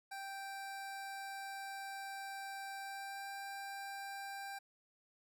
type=tone with pitch glide; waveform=25% pulse; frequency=784 to 790.4 Hz; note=G5 to G5; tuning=0 to +14 cents; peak=-40 dBFS; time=0.11-4.59 s; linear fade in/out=10 ms; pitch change=+14 cents; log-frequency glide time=2.8-3.3 s; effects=none